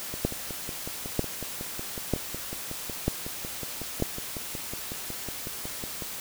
two click trains, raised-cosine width 2 ms, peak -22 / -10 dBFS, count 33 / 5, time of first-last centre 0.14-6.022 / 0.25-4.024 s, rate 5.44 / 1.06 Hz, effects white hiss -37 dBFS RMS until 6.2 s

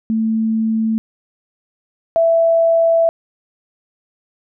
sine tone pair in turn, 222 / 662.9 Hz, A3 / E5, +16 / +10 cents, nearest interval octave + perfect fifth, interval 1894 cents, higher second, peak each -14 / -10 dBFS, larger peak second, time 0.1-0.98 / 2.16-3.09 s, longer second, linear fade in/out 0 ms, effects none

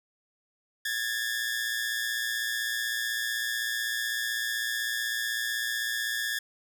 sawtooth tone pair together, 1661.2 / 1777.1 Hz, G#6 / A6, 0 / +17 cents, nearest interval minor second, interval 117 cents, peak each -28 dBFS, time 0.85-6.39 s, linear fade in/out 5 ms, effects none

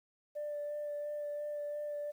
sine tone with vibrato, 589 Hz, D5, 5 cents sharp, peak -35 dBFS, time 0.35-2.12 s, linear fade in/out 20 ms, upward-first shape sine, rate 2.9 Hz, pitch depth 13 cents each way, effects tanh soft clip ceiling -33 dBFS + 11-bit

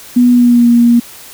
sine tone with pitch glide, 244.9 to 237.1 Hz, B3 to A#3, -14 to +30 cents, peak -4 dBFS, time 0.16-1 s, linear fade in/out 10 ms, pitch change -56 cents, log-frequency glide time 0.32-0.68 s, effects white hiss -34 dBFS RMS until 1.33 s

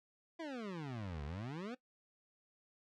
25% pulse exponential two-way sweep, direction down then up, 342.6 to 69.3 to 262.1 Hz, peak -38 dBFS, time 0.39-1.75 s, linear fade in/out 10 ms, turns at 1.24 s, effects noise-tail reverb RT60 0.1 s tail -18 dB re dry + low-pass 4000 Hz 12 dB/octave

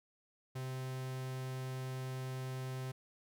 45% pulse tone, 130 Hz, C3, 11 cents flat, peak -39 dBFS, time 0.55-2.92 s, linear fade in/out 10 ms, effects none

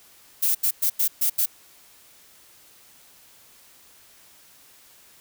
violet noise bursts at uneven times, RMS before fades -21 dBFS, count 6, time 0.42-0.55 / 0.63-0.71 / 0.82-0.9 / 0.99-1.08 / 1.21-1.3 / 1.38-1.46 s, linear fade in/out 10 ms, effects white hiss -53 dBFS RMS until 5.2 s

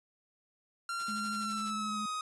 45% pulse tone with pitch glide, 1377 to 1255.4 Hz, F6 to D#6, -25 to +15 cents, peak -34 dBFS, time 0.89-2.21 s, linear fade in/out 2 ms, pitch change -160 cents, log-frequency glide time 1.34-2.03 s
white noise with tremolo, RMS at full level -48 dBFS, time 0.99-1.71 s, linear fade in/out 5 ms, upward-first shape sine, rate 12 Hz, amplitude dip 85%
sine tone with vibrato, 211.3 Hz, G#3, 30 cents sharp, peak -38 dBFS, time 1.08-2.06 s, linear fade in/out 5 ms, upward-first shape triangle, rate 13 Hz, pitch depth 25 cents each way
effects resampled to 24000 Hz

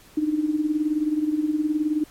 sine tone with tremolo, 304.9 Hz, D#4, 35 cents flat, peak -17 dBFS, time 0.17-2.04 s, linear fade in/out 5 ms, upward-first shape sine, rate 19 Hz, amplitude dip 70%, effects pink hiss -51 dBFS RMS until 2.1 s + MP3 64 kbps

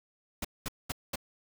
pink noise bursts, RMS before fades -34 dBFS, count 4, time 0.42-1.158 s, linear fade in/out 5 ms, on 27 ms, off 210 ms, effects none

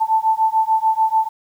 sine beating tone pair, 880 / 886.8 Hz, A5 / A5, 0 / +13 cents, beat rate 6.8 Hz, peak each -17 / -17 dBFS, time 0-1.29 s, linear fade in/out 20 ms, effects 8-bit

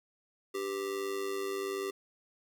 square tone with amplitude modulation, 392.2 Hz, G4, 1 cent sharp, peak -31 dBFS, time 0.54-1.91 s, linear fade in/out 10 ms, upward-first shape sine, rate 101 Hz, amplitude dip 65%, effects 11-bit

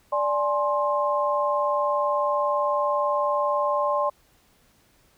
sine tone cluster, 586 / 838 / 1056 Hz, D5 / G#5 / C6, -4 / +15 / +16 cents, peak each -24 / -29 / -24 dBFS, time 0.12-4.1 s, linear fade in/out 10 ms, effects pink hiss -61 dBFS RMS until 5.17 s

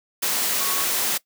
sine tone in noise, 1108.7 Hz, C#6, in tune, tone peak -31 dBFS, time 0.6-0.85 s, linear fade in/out 10 ms, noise white, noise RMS -23 dBFS, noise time 0.22-1.18 s, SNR -11 dB, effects noise-tail reverb RT60 0.1 s tail -20 dB re dry + high-pass 200 Hz 12 dB/octave

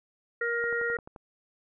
harmonic tone, 470.3 Hz, A#4, 15 cents sharp, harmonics 1 / 3 / 4, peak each -31 / -31 / -31 dBFS, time 0.41-0.97 s, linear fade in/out 5 ms
click train, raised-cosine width 1 ms, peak -30 dBFS, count 7, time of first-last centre 0.64-1.162 s, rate 11.5 Hz
effects none

